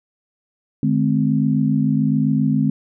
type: tone cluster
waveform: sine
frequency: 151.2 / 212.4 / 259.6 Hz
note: D#3 / G#3 / C4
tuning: -49 / +39 / -13 cents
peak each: -19 dBFS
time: 0.83-2.7 s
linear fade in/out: 2 ms
effects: none